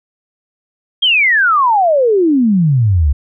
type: exponential sweep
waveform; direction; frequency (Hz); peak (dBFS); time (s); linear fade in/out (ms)
sine; down; 3285 to 66; -8; 1.02-3.13; 10
effects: none